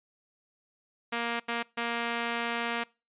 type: tone bursts at uneven times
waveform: 5% pulse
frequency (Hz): 234.5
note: A#3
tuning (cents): +11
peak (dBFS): -18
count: 3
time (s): 1.12-1.4 / 1.48-1.63 / 1.77-2.84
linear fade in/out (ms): 10
effects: noise-tail reverb RT60 0.3 s tail -25 dB re dry + resampled to 8000 Hz

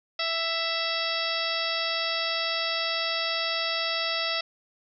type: harmonic tone with a mistuned harmonic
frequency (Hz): 662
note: E5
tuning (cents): +7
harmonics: 1 / 2 / 3 / 4 / 5 / 6 / 7 / 8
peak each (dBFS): -34 / -34 / -34 / -34 / -34 / -34 / -34 / -34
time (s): 0.19-4.41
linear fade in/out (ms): 5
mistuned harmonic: 6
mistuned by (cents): -56
effects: none

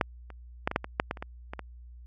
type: clicks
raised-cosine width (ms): 0.5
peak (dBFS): -8 / -30 / -10 / -17 / -9 / -20 / -7 / -15 / -28 / -20 / -21 / -21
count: 12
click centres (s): 0.012 / 0.303 / 0.675 / 0.714 / 0.761 / 0.844 / 0.999 / 1.111 / 1.172 / 1.225 / 1.535 / 1.593
effects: added 60 Hz sine -45 dBFS peak until 2.06 s + AAC 48 kbps

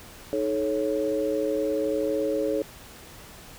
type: tone cluster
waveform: sine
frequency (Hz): 311.4 / 430.3 / 551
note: D#4 / A4 / C#5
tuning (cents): +2 / -39 / -11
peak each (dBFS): -29 / -27 / -27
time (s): 0.33-2.62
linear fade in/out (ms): 0
effects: pink hiss -46 dBFS RMS until 3.58 s

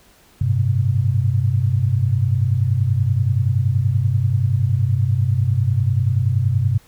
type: tone cluster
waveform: sine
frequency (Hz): 97.6 / 108 / 128.3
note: G2 / A2 / C3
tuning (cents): -7 / -32 / -34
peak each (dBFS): -18 / -23 / -18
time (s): 0.41-6.78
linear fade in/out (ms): 5
effects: pink hiss -52 dBFS RMS until 6.87 s

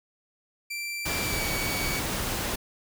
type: tone with pitch glide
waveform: sawtooth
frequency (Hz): 2349 to 2260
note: D7 to C#7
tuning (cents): 0 to +33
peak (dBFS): -28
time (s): 0.7-2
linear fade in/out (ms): 10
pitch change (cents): -67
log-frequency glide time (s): 1.22-1.48
type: noise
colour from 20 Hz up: pink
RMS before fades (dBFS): -30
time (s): 1.05-2.56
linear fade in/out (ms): 10
effects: none

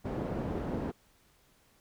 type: low-pass noise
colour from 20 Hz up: white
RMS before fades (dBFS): -35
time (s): 0.04-0.92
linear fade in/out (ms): 20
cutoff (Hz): 410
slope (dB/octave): 12
effects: pink hiss -66 dBFS RMS until 1.8 s

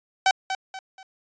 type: tone with echo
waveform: sawtooth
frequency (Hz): 764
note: G5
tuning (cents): -45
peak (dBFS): -12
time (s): 0.26-0.31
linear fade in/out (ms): 2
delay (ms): 240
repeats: 3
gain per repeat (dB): -9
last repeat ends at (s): 1.03
effects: resampled to 16000 Hz

